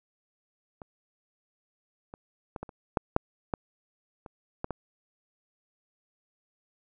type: clicks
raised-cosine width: 1 ms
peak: -28 / -28 / -22 / -22 / -30 / -10 / -7 / -14 / -29 / -17 / -18 dBFS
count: 11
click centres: 0.818 / 2.139 / 2.562 / 2.63 / 2.692 / 2.972 / 3.164 / 3.538 / 4.262 / 4.644 / 4.707 s
effects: none